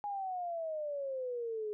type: exponential sweep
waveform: sine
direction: down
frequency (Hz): 830.6 to 415.1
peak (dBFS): -35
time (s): 0.04-1.73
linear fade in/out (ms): 0
effects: none